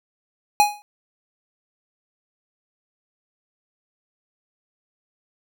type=tone with exponential decay; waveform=square; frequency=830.6 Hz; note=G#5; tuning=in tune; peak=-10 dBFS; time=0.6-0.82 s; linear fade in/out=0 ms; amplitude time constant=47 ms; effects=none